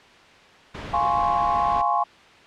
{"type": "noise", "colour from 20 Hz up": "pink", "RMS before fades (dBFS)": -34, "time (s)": [0.74, 1.82], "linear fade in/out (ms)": 10}
{"type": "chord", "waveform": "sine", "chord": "Db major seventh", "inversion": "first", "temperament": "equal", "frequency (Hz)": [698.5, 830.6, 1046.5, 1108.7], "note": ["F5", "Ab5", "C6", "Db6"], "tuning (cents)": [0, 0, 0, 0], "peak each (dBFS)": [-25, -23, -25, -25], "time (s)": [0.93, 2.04], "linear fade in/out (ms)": 10}
{"effects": ["white hiss -49 dBFS RMS until 2.46 s", "low-pass 3000 Hz 12 dB/octave"]}